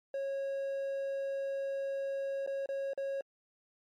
triangle tone with dropouts, 548 Hz, C#5, 20 cents flat, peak -31 dBFS, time 0.14-3.21 s, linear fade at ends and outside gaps 2 ms, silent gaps 2.464-2.474 / 2.66-2.689 / 2.934-2.976 s, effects MP3 64 kbps

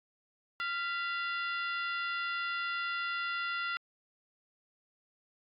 harmonic tone with a mistuned harmonic, 693 Hz, F5, 14 cents flat, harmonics 2 / 3 / 4 / 5 / 6 / 7, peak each -34 / -40 / -41 / -46 / -50 / -51 dBFS, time 0.6-3.77 s, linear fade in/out 0 ms, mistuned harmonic 3, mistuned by -79 cents, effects AAC 64 kbps

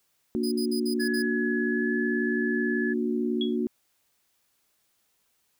sine chord, Bb augmented, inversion none, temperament just, 233.1 / 291.4 / 364.2 Hz, Bb3 / D4 / F#4, 0 / -13 / -27 cents, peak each -27 / -31 / -29 dBFS, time 0.35-3.67 s, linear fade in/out 0 ms
sawtooth tone bursts, 4978 Hz, D#8, in tune, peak -31 dBFS, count 6, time 0.43-1.224 s, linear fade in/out 10 ms, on 89 ms, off 52 ms
sine tone with pitch glide, 1693 to 1710.7 Hz, G#6 to A6, +33 to -49 cents, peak -30 dBFS, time 0.99-2.94 s, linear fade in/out 20 ms, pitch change +18 cents, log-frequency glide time 1.69-1.92 s
sine tone with exponential decay, 3337 Hz, G#7, 8 cents sharp, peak -26 dBFS, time 3.41-3.56 s, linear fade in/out 2 ms, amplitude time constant 32 ms
effects white hiss -71 dBFS RMS until 5.59 s

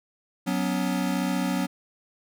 square chord, F# suspended fourth, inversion none, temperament equal with one note detuned, 185 / 246.9 / 281.1 Hz, F#3 / B3 / C#4, 0 / 0 / +24 cents, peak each -28 / -30 / -30 dBFS, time 0.46-1.67 s, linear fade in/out 20 ms, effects none

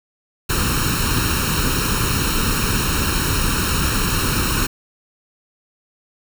pink noise with comb filter, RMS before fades -19 dBFS, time 0.49-4.67 s, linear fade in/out 10 ms, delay 0.73 ms, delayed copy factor +0.8, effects none

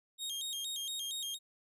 sawtooth tone with vibrato, 3468 Hz, A7, 26 cents flat, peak -34 dBFS, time 0.18-1.39 s, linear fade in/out 50 ms, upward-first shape square, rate 4.3 Hz, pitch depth 130 cents each way, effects resampled to 32000 Hz

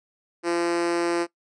5% pulse tone with high-pass filter, 171.4 Hz, F3, 32 cents flat, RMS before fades -24 dBFS, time 0.43-1.27 s, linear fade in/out 50 ms, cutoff 360 Hz, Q 6, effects noise-tail reverb RT60 0.1 s tail -20 dB re dry + resampled to 22050 Hz

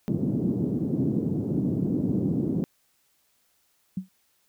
white band-pass noise, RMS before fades -26 dBFS, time 0.08-2.64 s, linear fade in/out 0 ms, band 120 to 300 Hz, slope 24 dB/octave
sine tone with exponential decay, 187.1 Hz, F#3, 20 cents sharp, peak -23 dBFS, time 3.97-4.09 s, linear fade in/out 5 ms, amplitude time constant 24 ms
effects white hiss -68 dBFS RMS until 4.48 s

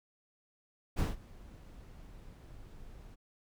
brown noise with ADSR envelope, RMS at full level -27 dBFS, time 0.96-3.16 s, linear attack 37 ms, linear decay 160 ms, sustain -24 dB, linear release 25 ms, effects none

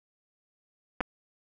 clicks, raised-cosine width 0.5 ms, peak -14 dBFS, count 2, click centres 1.006 / 1.01 s, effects none

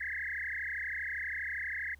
sine tone with frequency modulation, 1864.7 Hz, A#6, in tune, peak -34 dBFS, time 0-1.95 s, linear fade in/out 10 ms, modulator 32.5 Hz, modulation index 7.5, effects added 73 Hz sine -55 dBFS peak until 1.99 s + pink hiss -67 dBFS RMS until 1.99 s

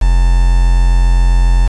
triangle tone with quantisation, 43.73 Hz, F1, 3 cents sharp, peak -4 dBFS, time 0.01-1.68 s, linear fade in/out 10 ms, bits 4, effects resampled to 22050 Hz

